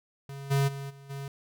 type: tone with level steps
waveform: square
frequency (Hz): 138.59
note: C#3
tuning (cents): 0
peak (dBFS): -39 / -23 / -36 / -48 / -36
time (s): 0.29-1.28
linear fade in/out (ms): 2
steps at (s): 0.5 / 0.67 / 0.89 / 1.09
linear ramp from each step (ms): 20
effects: none